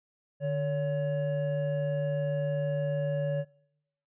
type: tone pair together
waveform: triangle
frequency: 148.91 / 564 Hz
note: D3 / C#5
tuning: +24 / +30 cents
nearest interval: octave + major seventh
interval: 2306 cents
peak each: -28 dBFS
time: 0.4-3.45 s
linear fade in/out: 50 ms
effects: noise-tail reverb RT60 0.8 s tail -24 dB re dry + resampled to 8000 Hz